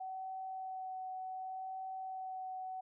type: tone with vibrato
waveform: sine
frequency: 754 Hz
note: F#5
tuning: 32 cents sharp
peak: -40 dBFS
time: 0-2.81 s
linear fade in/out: 10 ms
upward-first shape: sine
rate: 0.67 Hz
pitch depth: 11 cents each way
effects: none